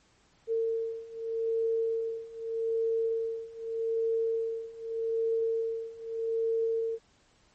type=beating tone pair; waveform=sine; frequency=452.9 / 453.72 Hz; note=A#4 / A#4; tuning=-50 / -47 cents; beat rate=0.82 Hz; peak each=-32 / -30 dBFS; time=0.47-6.99 s; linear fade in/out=50 ms; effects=pink hiss -65 dBFS RMS until 7.54 s + MP3 32 kbps